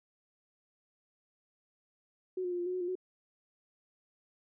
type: tone with pitch steps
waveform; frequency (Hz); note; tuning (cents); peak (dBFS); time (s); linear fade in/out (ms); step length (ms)
sine; 370.1 / 358 / 353.5 / 349.7 / 363.8 / 367.1 / 352.1 / 368.9; F#4 / F4 / F4 / F4 / F#4 / F#4 / F4 / F#4; 0 / +43 / +21 / +2 / -29 / -14 / +14 / -5; -32; 2.37-2.954; 5; 73
effects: none